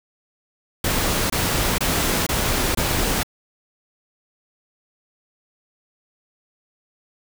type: noise bursts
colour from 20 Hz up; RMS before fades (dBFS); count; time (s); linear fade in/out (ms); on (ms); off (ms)
pink; -21; 5; 0.84-3.232; 5; 460; 23
effects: none